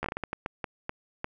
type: slowing click train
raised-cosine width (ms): 0.5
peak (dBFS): -16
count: 12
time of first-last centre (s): 0.03-1.244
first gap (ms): 13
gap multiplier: 1.39
effects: none